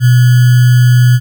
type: tone with sample-and-hold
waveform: sine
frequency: 123.5 Hz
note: B2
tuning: in tune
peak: -3 dBFS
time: 0-1.2 s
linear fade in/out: 50 ms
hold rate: 1575 Hz
effects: none